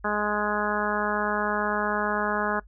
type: harmonic tone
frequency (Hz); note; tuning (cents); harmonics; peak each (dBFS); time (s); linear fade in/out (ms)
208.9; G#3; +10; 1 / 2 / 3 / 4 / 5 / 6 / 7 / 8; -32 / -32 / -32 / -32 / -32 / -32 / -32 / -32; 0.04-2.6; 10
effects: noise-tail reverb RT60 0.1 s tail -20 dB re dry + added 50 Hz sine -47 dBFS peak until 2.67 s